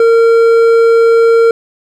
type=tone with hard clipping; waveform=triangle; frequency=459.1 Hz; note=A#4; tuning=26 cents flat; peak=-6 dBFS; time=0-1.51 s; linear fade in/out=2 ms; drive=10 dB; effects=none